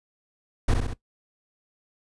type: noise with echo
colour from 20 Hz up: brown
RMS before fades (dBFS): -19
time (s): 0.68-0.74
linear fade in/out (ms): 5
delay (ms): 65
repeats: 3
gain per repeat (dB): -4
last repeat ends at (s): 0.935
effects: noise-tail reverb RT60 0.1 s tail -17 dB re dry + resampled to 24000 Hz